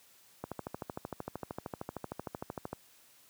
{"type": "click train", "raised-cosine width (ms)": 1, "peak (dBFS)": -23, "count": 31, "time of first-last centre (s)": [0.44, 2.73], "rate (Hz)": 13.1, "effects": ["white hiss -62 dBFS RMS until 3.29 s", "high-pass 80 Hz 12 dB/octave"]}